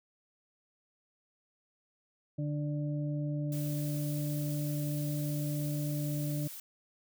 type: harmonic tone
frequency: 147.5 Hz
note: D3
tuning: 8 cents sharp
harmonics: 1 / 2 / 4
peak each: -32 / -38 / -44 dBFS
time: 2.38-6.48 s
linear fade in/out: 10 ms
type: noise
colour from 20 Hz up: blue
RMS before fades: -45 dBFS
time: 3.52-6.6 s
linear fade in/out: 2 ms
effects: none